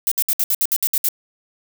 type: noise bursts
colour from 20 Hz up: violet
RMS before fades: -18 dBFS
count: 10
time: 0.07-1.087 s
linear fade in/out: 0 ms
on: 45 ms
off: 63 ms
effects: none